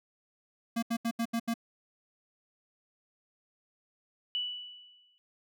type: tone bursts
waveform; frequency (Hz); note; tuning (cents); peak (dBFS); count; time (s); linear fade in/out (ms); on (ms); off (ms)
square; 231; A#3; -16; -29; 6; 0.76-1.541; 10; 66; 77
type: tone with exponential decay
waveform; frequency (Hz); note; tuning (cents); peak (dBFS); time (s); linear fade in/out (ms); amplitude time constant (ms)
sine; 2960; F#7; 0; -28; 4.35-5.18; 0; 180
effects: none